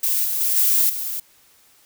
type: noise with level steps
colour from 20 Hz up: violet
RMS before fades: -20 / -23 / -20 / -17 / -27 dBFS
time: 0.03-1.2 s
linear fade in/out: 5 ms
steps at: 0.24 / 0.4 / 0.56 / 0.89 s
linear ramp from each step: 10 ms
effects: white hiss -55 dBFS RMS until 1.85 s